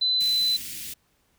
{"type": "tone", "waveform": "sine", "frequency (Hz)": 4021, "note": "B7", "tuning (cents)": 30, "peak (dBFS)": -20, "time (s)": [0.01, 0.57], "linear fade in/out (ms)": 10}
{"type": "band-stop noise", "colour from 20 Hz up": "white", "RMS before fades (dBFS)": -36, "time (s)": [0.2, 0.94], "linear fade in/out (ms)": 10, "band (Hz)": [330, 2100], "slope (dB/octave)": 24}
{"effects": ["pink hiss -67 dBFS RMS until 1.38 s"]}